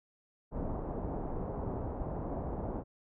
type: low-pass noise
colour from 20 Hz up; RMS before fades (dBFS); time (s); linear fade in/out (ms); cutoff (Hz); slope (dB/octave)
pink; -37; 0.51-2.84; 50; 870; 24
effects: none